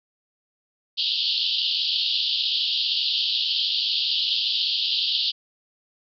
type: band-pass noise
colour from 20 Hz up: pink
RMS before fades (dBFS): -24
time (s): 0.97-5.32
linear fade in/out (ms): 20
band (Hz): 2900 to 4800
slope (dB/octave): 96
effects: none